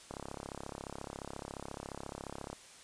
click train, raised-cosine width 1 ms, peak -27 dBFS, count 84, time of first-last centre 0.11-2.53 s, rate 34.3 Hz, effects white hiss -55 dBFS RMS until 2.83 s + resampled to 22050 Hz

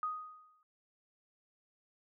sine tone with exponential decay, 1246 Hz, D#6, 2 cents sharp, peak -31 dBFS, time 0.03-0.63 s, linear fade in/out 1 ms, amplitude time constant 130 ms, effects none

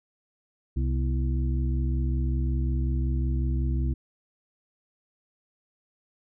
harmonic tone with a mistuned harmonic, 65.41 Hz, C2, in tune, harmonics 1 / 2 / 4 / 5, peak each -24 / -30 / -36 / -38 dBFS, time 0.76-3.94 s, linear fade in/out 10 ms, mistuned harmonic 4, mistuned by -140 cents, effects none

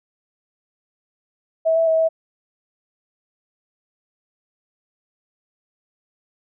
sine tone with pitch steps, 648 / 657 / 644 / 648 Hz, E5 / E5 / E5 / E5, -30 / -6 / -41 / -30 cents, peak -14 dBFS, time 1.65-2.09 s, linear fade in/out 20 ms, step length 110 ms, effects none

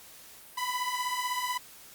sawtooth beating tone pair, 987.8 / 1003.8 Hz, B5 / B5, 0 / +28 cents, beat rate 16 Hz, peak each -29 dBFS, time 0.57-1.58 s, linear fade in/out 10 ms, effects white hiss -51 dBFS RMS until 1.94 s + Opus 48 kbps

